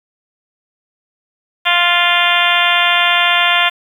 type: harmonic tone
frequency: 349.2 Hz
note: F4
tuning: in tune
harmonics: 2 / 3 / 4 / 5 / 6 / 7 / 8 / 9 / 10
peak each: -19 / -19 / -19 / -19 / -19 / -19 / -19 / -19 / -19 dBFS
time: 1.65-3.7 s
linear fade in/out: 20 ms
effects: 7-bit